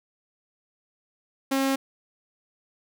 sawtooth tone, 270.1 Hz, C#4, 45 cents flat, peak -18 dBFS, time 1.51-1.76 s, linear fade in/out 10 ms, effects none

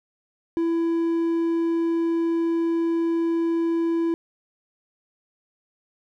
triangle tone, 333.2 Hz, E4, 19 cents sharp, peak -18 dBFS, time 0.57-4.14 s, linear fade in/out 0 ms, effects none

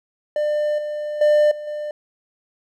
triangle tone with level steps, 598 Hz, D5, 31 cents sharp, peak -16 / -22 / -10 / -27 / -23 dBFS, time 0.36-1.91 s, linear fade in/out 2 ms, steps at 0.78 / 1.21 / 1.51 / 1.67 s, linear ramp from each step 5 ms, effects none

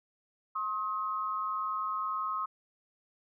sine tone pair together, 1067 / 1268.9 Hz, C6 / D#6, +34 / +34 cents, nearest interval minor third, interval 300 cents, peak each -34 / -33 dBFS, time 0.55-2.46 s, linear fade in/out 10 ms, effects none

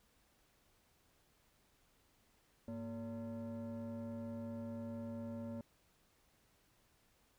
sine tone with frequency modulation, 233.1 Hz, A#3, in tune, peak -39 dBFS, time 2.68-5.61 s, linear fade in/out 2 ms, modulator 336 Hz, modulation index 0.89, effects tanh soft clip ceiling -41 dBFS + pink hiss -73 dBFS RMS until 7.38 s

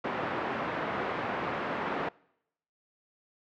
white band-pass noise, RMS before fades -33 dBFS, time 0.04-2.09 s, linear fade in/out 5 ms, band 150 to 1300 Hz, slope 12 dB/octave, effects noise-tail reverb RT60 0.8 s tail -25 dB re dry + low-pass 3000 Hz 12 dB/octave

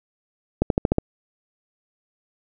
accelerating click train, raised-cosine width 2 ms, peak -4 dBFS, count 6, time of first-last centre 0.62-0.984 s, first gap 82 ms, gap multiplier 0.94, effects none

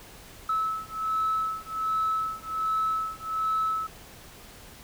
sine beating tone pair, 1300 / 1301.3 Hz, E6 / E6, -24 / -23 cents, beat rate 1.3 Hz, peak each -28 dBFS, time 0.49-3.87 s, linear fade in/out 5 ms, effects tanh soft clip ceiling -19 dBFS + pink hiss -48 dBFS RMS until 4.83 s

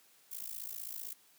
violet noise with amplitude modulation, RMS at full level -39 dBFS, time 0.31-1.14 s, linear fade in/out 10 ms, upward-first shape sine, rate 55.6 Hz, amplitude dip 95%, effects white hiss -65 dBFS RMS until 1.38 s + high-pass 150 Hz 12 dB/octave

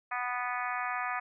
harmonic tone, 246.9 Hz, B3, in tune, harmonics 3 / 4 / 5 / 6 / 7 / 8 / 9 / 10, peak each -37 / -39 / -36 / -43 / -39 / -42 / -43 / -45 dBFS, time 0.11-1.2 s, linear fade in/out 10 ms, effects none

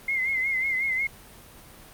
sine tone with vibrato, 2100 Hz, C7, 6 cents sharp, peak -23 dBFS, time 0.08-1.07 s, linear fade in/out 5 ms, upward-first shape sine, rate 5.5 Hz, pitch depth 60 cents each way, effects pink hiss -48 dBFS RMS until 1.93 s + Opus 32 kbps

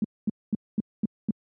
sine tone bursts, 212.4 Hz, G#3, 39 cents sharp, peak -20 dBFS, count 6, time 0.02-1.308 s, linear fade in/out 2 ms, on 23 ms, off 230 ms, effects high-pass 100 Hz 12 dB/octave

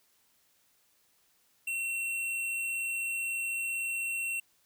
sine tone with hard clipping, 2719 Hz, F7, 47 cents flat, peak -32 dBFS, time 1.67-4.4 s, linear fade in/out 5 ms, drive 17 dB, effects white hiss -69 dBFS RMS until 4.65 s

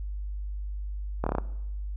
slowing click train, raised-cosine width 1 ms, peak -13 dBFS, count 6, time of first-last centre 1.24-1.384 s, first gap 25 ms, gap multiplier 1.07, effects noise-tail reverb RT60 0.9 s tail -19 dB re dry + added 50 Hz sine -31 dBFS peak until 1.96 s

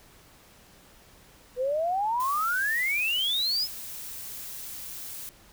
sine exponential sweep, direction up, 487 to 5274 Hz, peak -24 dBFS, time 1.56-3.68 s, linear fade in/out 50 ms
blue noise, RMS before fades -39 dBFS, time 2.2-5.29 s, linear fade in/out 0 ms
effects pink hiss -55 dBFS RMS until 5.52 s

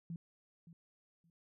sine tone with echo, 167.5 Hz, E3, 28 cents sharp, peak -40 dBFS, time 0.1-0.16 s, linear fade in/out 2 ms, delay 570 ms, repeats 2, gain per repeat -14 dB, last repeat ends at 1.3 s, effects none

